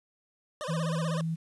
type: tone with vibrato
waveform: 25% pulse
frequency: 554.4 Hz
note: C#5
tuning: in tune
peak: -30 dBFS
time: 0.61-1.21 s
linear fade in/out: 0 ms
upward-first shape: sine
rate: 16 Hz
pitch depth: 200 cents each way
type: tone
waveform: sine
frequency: 163 Hz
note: E3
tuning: 19 cents flat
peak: -28 dBFS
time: 0.68-1.36 s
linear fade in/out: 20 ms
effects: resampled to 24000 Hz + 10-bit